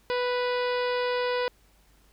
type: harmonic tone with a mistuned harmonic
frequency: 493.9 Hz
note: B4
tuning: in tune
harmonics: 1 / 2 / 3 / 4 / 5 / 6 / 7 / 8 / 9 / 10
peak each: -26 / -32 / -36 / -38 / -40 / -42 / -43 / -44 / -45 / -46 dBFS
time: 0.1-1.48 s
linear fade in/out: 0 ms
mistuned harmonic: 6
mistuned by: -26 cents
effects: added 50 Hz sine -61 dBFS peak until 2.12 s + pink hiss -63 dBFS RMS until 2.12 s